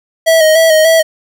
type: tone with vibrato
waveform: square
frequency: 639 Hz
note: D#5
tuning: 46 cents sharp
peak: -6 dBFS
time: 0.26-1.03 s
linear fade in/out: 20 ms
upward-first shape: square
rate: 3.4 Hz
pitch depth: 36 cents each way
effects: none